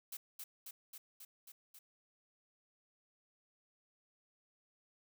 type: noise with echo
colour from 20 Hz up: blue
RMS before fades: -45 dBFS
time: 0.12-0.17 s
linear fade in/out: 5 ms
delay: 270 ms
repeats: 6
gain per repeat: -2 dB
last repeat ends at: 1.79 s
effects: none